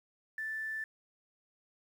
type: tone with quantisation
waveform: sine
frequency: 1761 Hz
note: A6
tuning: 1 cent sharp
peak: -35 dBFS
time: 0.38-0.84 s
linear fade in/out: 2 ms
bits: 10
effects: none